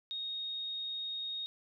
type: tone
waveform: sine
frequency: 3729 Hz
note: A#7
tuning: in tune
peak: -36 dBFS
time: 0.11-1.46 s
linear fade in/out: 0 ms
effects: none